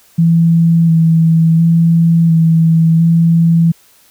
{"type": "tone with vibrato", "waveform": "sine", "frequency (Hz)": 164.81, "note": "E3", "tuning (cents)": 0, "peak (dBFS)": -6, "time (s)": [0.18, 3.72], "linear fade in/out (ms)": 10, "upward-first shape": "square", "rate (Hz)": 0.71, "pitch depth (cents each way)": 17, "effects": ["white hiss -48 dBFS RMS until 4.1 s"]}